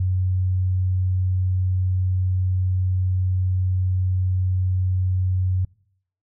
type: tone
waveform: sine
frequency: 92.5 Hz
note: F#2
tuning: in tune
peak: -18 dBFS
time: 0-5.65 s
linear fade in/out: 5 ms
effects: noise-tail reverb RT60 0.7 s tail -25 dB re dry